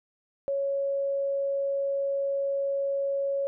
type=tone; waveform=sine; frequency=554.4 Hz; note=C#5; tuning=in tune; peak=-25 dBFS; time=0.48-3.47 s; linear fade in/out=0 ms; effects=none